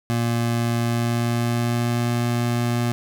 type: tone with pitch glide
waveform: 25% pulse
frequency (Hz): 117.7 to 119.62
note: A#2 to A#2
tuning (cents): +17 to +45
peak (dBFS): -16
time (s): 0.1-2.92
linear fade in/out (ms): 0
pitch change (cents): +28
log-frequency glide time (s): 0.76-2.17
effects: none